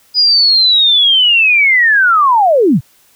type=linear sweep; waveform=sine; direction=down; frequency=4978 to 96.3 Hz; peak=-6 dBFS; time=0.14-2.81 s; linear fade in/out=50 ms; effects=white hiss -50 dBFS RMS until 3.15 s